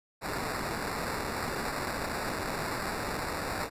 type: noise with sample-and-hold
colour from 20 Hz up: white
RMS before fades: -34 dBFS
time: 0.21-3.7 s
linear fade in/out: 50 ms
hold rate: 3150 Hz
effects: resampled to 32000 Hz